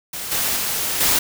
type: noise with level steps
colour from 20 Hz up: white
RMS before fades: -29 / -21 / -23 / -17 dBFS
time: 0.13-1.19 s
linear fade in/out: 5 ms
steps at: 0.31 / 0.56 / 1 s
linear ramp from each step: 10 ms
effects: none